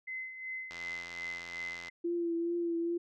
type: tone with tremolo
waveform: sine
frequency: 2050 Hz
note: C7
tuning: 36 cents flat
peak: -36 dBFS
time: 0.07-1.9 s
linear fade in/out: 10 ms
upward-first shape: sine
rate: 2.7 Hz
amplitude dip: 60%
type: click train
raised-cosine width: 0.2 ms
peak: -28 dBFS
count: 102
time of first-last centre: 0.71-1.883 s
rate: 86.1 Hz
type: tone with vibrato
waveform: sine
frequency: 340 Hz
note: F4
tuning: 46 cents flat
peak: -30 dBFS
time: 2.04-2.98 s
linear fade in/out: 10 ms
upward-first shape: triangle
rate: 2.4 Hz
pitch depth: 33 cents each way
effects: none